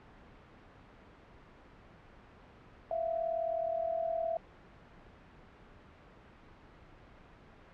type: tone pair together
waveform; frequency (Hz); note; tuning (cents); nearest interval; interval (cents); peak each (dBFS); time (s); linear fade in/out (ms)
sine; 659.3 / 698.5; E5 / F5; 0 / 0; minor second; 100; -32 / -37; 2.91-4.37; 2
effects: pink hiss -56 dBFS RMS until 7.73 s + low-pass 2000 Hz 12 dB/octave